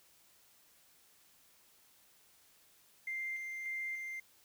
triangle tone with tremolo, 2095 Hz, C7, 2 cents sharp, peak -33 dBFS, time 3.07-4.2 s, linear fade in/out 5 ms, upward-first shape square, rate 1.7 Hz, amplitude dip 40%, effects tanh soft clip ceiling -34 dBFS + white hiss -66 dBFS RMS until 4.44 s

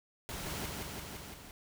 pink noise with echo, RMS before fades -41 dBFS, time 0.29-0.66 s, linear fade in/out 0 ms, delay 170 ms, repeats 5, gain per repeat -2 dB, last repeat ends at 1.51 s, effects none

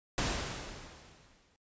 pink noise with exponential decay, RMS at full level -30 dBFS, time 0.18-1.56 s, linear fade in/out 0 ms, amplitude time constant 300 ms, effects noise-tail reverb RT60 0.1 s tail -24 dB re dry + resampled to 16000 Hz

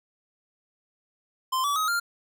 square tone with pitch steps, 1040 / 1147.3 / 1265.7 / 1396.3 Hz, C6 / D6 / D#6 / F6, -11 / -41 / +29 / -1 cents, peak -24 dBFS, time 1.52-2 s, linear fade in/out 10 ms, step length 120 ms, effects none

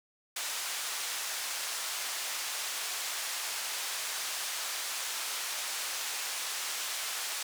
white band-pass noise, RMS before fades -36 dBFS, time 0.36-7.43 s, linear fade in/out 5 ms, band 750 to 8500 Hz, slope 12 dB/octave, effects none

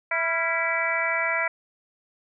harmonic tone with a mistuned harmonic, 329.6 Hz, E4, in tune, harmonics 2 / 3 / 4 / 5 / 6 / 7, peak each -30 / -32 / -30 / -32 / -27 / -28 dBFS, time 0.11-1.48 s, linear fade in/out 5 ms, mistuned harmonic 4, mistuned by +72 cents, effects none

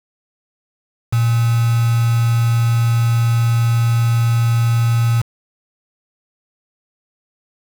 sine tone with quantisation, 116.54 Hz, A#2, in tune, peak -12 dBFS, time 1.12-5.22 s, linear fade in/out 10 ms, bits 4, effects none

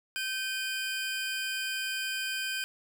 25% pulse tone pair together, 1553 / 2463 Hz, G6 / D#7, -17 / -18 cents, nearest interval minor sixth, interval 799 cents, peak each -29 / -32 dBFS, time 0.16-2.64 s, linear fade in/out 0 ms, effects none

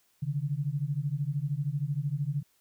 sine beating tone pair, 137.4 / 150.4 Hz, C#3 / D3, -15 / +42 cents, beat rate 13 Hz, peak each -31 dBFS, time 0.22-2.43 s, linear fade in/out 10 ms, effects white hiss -69 dBFS RMS until 2.6 s

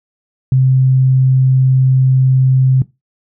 sine tone, 130.81 Hz, C3, in tune, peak -7 dBFS, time 0.52-2.82 s, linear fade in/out 2 ms, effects noise-tail reverb RT60 0.2 s tail -18 dB re dry

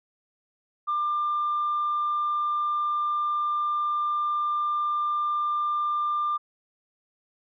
sine tone, 1194 Hz, D6, 28 cents sharp, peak -22 dBFS, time 0.87-6.38 s, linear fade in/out 20 ms, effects tanh soft clip ceiling -20 dBFS

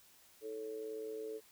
sine tone with amplitude modulation, 437.9 Hz, A4, 8 cents flat, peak -37 dBFS, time 0.41-1.41 s, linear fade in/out 50 ms, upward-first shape sine, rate 118 Hz, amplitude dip 70%, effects white hiss -64 dBFS RMS until 1.51 s

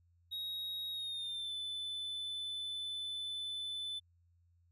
triangle tone with pitch glide, 3783 to 3509 Hz, A#7 to A7, +25 to -5 cents, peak -37 dBFS, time 0.31-4 s, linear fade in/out 20 ms, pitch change -130 cents, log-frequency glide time 0.91-1.54 s, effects added 86 Hz sine -67 dBFS peak until 4.71 s

